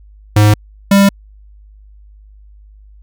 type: tone pair in turn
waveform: square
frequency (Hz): 105.1 / 198.4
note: G#2 / G3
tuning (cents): +21 / +21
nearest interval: major seventh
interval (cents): 1100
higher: second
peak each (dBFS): -6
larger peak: neither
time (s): 0.36-0.54 / 0.91-1.09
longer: neither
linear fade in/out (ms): 5
effects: added 51 Hz sine -38 dBFS peak until 3.02 s